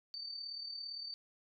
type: tone with amplitude modulation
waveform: sine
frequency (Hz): 4580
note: D8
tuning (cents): -44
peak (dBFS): -39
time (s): 0.14-1.14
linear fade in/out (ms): 0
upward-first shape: sine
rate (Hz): 37.6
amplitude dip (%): 55
effects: none